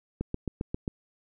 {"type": "click train", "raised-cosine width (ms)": 3, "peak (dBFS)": -17, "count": 6, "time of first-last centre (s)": [0.21, 0.878], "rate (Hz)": 7.48, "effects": []}